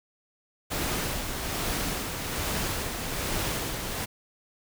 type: noise with tremolo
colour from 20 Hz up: pink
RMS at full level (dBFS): -29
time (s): 0.7-4.06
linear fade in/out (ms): 20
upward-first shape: sine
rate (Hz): 1.2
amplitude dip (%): 40
effects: none